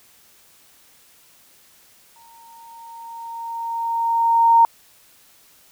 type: tone with exponential growth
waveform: sine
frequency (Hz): 923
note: A#5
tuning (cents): -17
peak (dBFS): -8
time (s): 2.16-4.65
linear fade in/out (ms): 1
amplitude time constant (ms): 540
effects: white hiss -53 dBFS RMS until 5.71 s